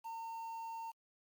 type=tone with quantisation; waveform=triangle; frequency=910 Hz; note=A#5; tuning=42 cents flat; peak=-40 dBFS; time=0.04-0.92 s; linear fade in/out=20 ms; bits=10; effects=Opus 48 kbps